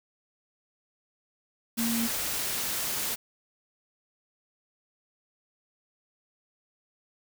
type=tone in noise; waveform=sine; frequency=230.6 Hz; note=A#3; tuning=19 cents flat; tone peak=-27 dBFS; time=1.77-2.08 s; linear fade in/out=20 ms; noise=white; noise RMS=-31 dBFS; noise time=1.77-3.16 s; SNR=+1 dB; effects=none

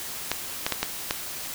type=clicks; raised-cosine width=0.2 ms; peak=-6 dBFS; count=5; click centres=0.316 / 0.665 / 0.723 / 0.83 / 1.109 s; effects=white hiss -35 dBFS RMS until 1.54 s

